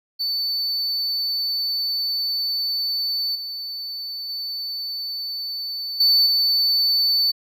triangle tone with level steps, 4510 Hz, C#8, 29 cents sharp, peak -20 / -27 / -25 / -12 / -15 dBFS, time 0.19-7.32 s, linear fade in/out 20 ms, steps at 3.35 / 4.29 / 6 / 6.26 s, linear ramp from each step 5 ms, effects none

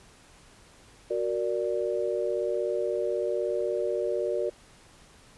sine chord, Gb augmented, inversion none, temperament equal, 370 / 466.2 / 587.3 Hz, Gb4 / Bb4 / D5, 0 / 0 / 0 cents, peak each -30 dBFS, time 1.1-4.5 s, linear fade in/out 10 ms, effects pink hiss -55 dBFS RMS until 5.37 s + resampled to 24000 Hz

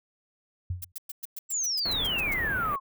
sine tone with exponential decay, 89.7 Hz, F2, 47 cents sharp, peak -25 dBFS, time 0.7-0.92 s, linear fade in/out 5 ms, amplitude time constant 47 ms
violet noise bursts, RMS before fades -36 dBFS, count 12, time 0.82-2.342 s, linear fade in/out 5 ms, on 26 ms, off 110 ms
sine exponential sweep, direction down, 7700 to 1046.5 Hz, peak -26 dBFS, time 1.49-2.8 s, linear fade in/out 50 ms
pink band-stop noise, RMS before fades -36 dBFS, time 1.85-2.76 s, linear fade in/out 5 ms, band 2200 to 14000 Hz, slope 24 dB/octave
effects none

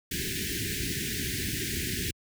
pink band-stop noise, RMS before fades -31 dBFS, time 0.11-2.11 s, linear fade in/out 5 ms, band 420 to 1600 Hz, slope 96 dB/octave, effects high-pass 60 Hz 12 dB/octave

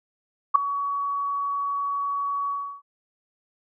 sine tone with ADSR envelope, 1128 Hz, C#6, 30 cents sharp, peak -8 dBFS, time 0.54-2.82 s, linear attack 16 ms, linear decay 3 ms, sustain -16 dB, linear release 330 ms, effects none

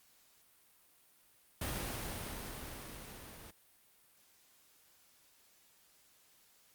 pink noise with level ramp, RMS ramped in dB -38 to -52 dBFS, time 1.61-3.51 s, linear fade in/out 5 ms, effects white hiss -67 dBFS RMS until 6.74 s + Opus 48 kbps

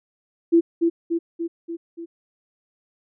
sine tone with echo, 335.6 Hz, E4, 31 cents sharp, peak -11 dBFS, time 0.52-0.61 s, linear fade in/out 20 ms, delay 290 ms, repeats 5, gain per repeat -4 dB, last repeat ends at 2.06 s, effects none

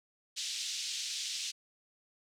pink band-pass noise, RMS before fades -38 dBFS, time 0.36-1.52 s, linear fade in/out 20 ms, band 3100 to 7100 Hz, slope 24 dB/octave, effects none

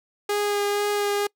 sawtooth tone with vibrato, 410 Hz, G#4, 22 cents flat, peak -18 dBFS, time 0.29-1.27 s, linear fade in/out 5 ms, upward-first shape sine, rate 2.1 Hz, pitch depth 12 cents each way, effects noise-tail reverb RT60 0.1 s tail -25 dB re dry

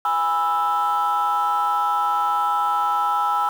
sine chord, E major, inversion first, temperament just, 824.1 / 988.9 / 1318.5 Hz, G#5 / B5 / E6, -14 / +2 / 0 cents, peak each -21 / -23 / -20 dBFS, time 0.05-3.49 s, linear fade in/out 2 ms, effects tanh soft clip ceiling -13 dBFS + 7-bit

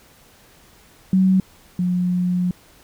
sine tone pair in turn, 188.3 / 179.41 Hz, F#3 / F3, +31 / +47 cents, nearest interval minor second, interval 84 cents, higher first, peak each -12 / -17 dBFS, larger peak first, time 1.13-1.4 / 1.79-2.51 s, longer second, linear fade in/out 2 ms, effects pink hiss -51 dBFS RMS until 2.83 s

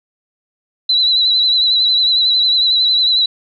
sine tone with vibrato, 3971 Hz, B7, 9 cents sharp, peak -10 dBFS, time 0.89-3.26 s, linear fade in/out 5 ms, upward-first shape sine, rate 11 Hz, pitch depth 45 cents each way, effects none

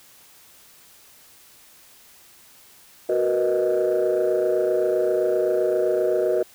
sine chord, B major seventh, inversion second, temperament equal, 370 / 466.2 / 493.9 / 622.3 Hz, F#4 / A#4 / B4 / D#5, 0 / 0 / 0 / 0 cents, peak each -21 / -24 / -25 / -22 dBFS, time 3.09-6.43 s, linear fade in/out 5 ms, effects tanh soft clip ceiling -13 dBFS + white hiss -51 dBFS RMS until 6.54 s

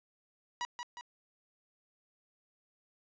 sawtooth tone with echo, 968 Hz, B5, 35 cents flat, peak -30 dBFS, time 0.61-0.65 s, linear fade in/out 0 ms, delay 180 ms, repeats 2, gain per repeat -5 dB, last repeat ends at 1.01 s, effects resampled to 16000 Hz + 11-bit

